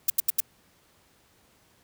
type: noise bursts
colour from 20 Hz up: violet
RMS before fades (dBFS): -21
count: 4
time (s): 0.08-0.404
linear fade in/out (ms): 5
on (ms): 21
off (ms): 80
effects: pink hiss -62 dBFS RMS until 1.83 s + high-pass 60 Hz 12 dB/octave